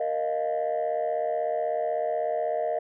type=chord; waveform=sine; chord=Bb suspended fourth; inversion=none; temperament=equal; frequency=466.2 / 622.3 / 698.5 Hz; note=Bb4 / Eb5 / F5; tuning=0 / 0 / 0 cents; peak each=-30 / -26 / -28 dBFS; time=0-2.79 s; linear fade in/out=5 ms; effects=tanh soft clip ceiling -20 dBFS